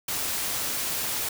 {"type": "noise", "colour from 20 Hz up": "white", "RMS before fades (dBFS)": -29, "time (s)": [0.08, 1.29], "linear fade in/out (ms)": 5, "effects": []}